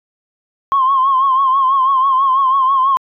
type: tone with vibrato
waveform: sine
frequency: 1068 Hz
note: C6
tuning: 35 cents sharp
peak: -9 dBFS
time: 0.72-2.97 s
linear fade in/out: 0 ms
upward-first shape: triangle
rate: 6.1 Hz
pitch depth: 82 cents each way
effects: tanh soft clip ceiling -5 dBFS